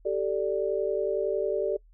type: chord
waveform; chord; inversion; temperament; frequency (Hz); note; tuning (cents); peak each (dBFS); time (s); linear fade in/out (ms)
sine; G suspended second; none; equal with one note detuned; 389.1 / 440 / 587.3; G4 / A4 / D5; -13 / 0 / 0; -29; 0.05-1.77; 10
effects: noise-tail reverb RT60 0.1 s tail -23 dB re dry + added 40 Hz sine -53 dBFS peak until 1.93 s